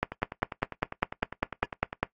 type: two click trains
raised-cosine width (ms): 0.5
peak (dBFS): -20 / -9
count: 19 / 11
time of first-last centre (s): 0.12-1.929 / 0.03-2.03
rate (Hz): 9.95 / 5
effects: noise-tail reverb RT60 0.1 s tail -18 dB re dry + AAC 32 kbps